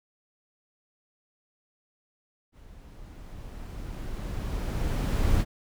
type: noise with level ramp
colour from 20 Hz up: brown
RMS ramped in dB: -50 to -22 dBFS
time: 2.52-5.45 s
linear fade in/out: 50 ms
effects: none